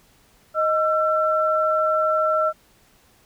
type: tone pair together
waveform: sine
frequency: 625 / 1343.6 Hz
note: D#5 / E6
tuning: +8 / +33 cents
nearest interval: octave + minor second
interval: 1325 cents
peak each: -20 dBFS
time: 0.54-2.53 s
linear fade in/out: 50 ms
effects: pink hiss -57 dBFS RMS until 3.25 s